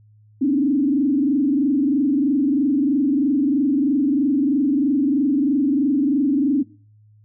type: tone with frequency modulation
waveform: sine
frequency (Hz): 280.5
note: C#4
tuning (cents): +21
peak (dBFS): -15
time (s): 0.41-6.63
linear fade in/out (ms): 10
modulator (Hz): 23.1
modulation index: 1.2
effects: noise-tail reverb RT60 0.4 s tail -18 dB re dry + added 106 Hz sine -49 dBFS peak until 7.24 s